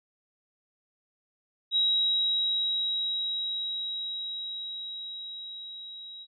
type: tone with level ramp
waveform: sine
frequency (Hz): 3839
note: B7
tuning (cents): -50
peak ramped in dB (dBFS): -21 to -41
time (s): 1.71-6.27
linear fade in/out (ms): 50
effects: none